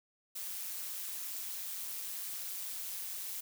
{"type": "noise with amplitude modulation", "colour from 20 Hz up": "blue", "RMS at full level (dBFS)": -38, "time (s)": [0.35, 3.41], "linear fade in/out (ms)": 10, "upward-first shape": "sine", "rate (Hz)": 191, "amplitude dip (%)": 65, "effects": []}